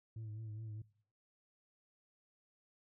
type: tone with vibrato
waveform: sine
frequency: 109 Hz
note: A2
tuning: 16 cents flat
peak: -40 dBFS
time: 0.16-0.82 s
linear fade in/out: 5 ms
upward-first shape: triangle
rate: 4.8 Hz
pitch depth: 56 cents each way
effects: noise-tail reverb RT60 0.6 s tail -22 dB re dry + tanh soft clip ceiling -42 dBFS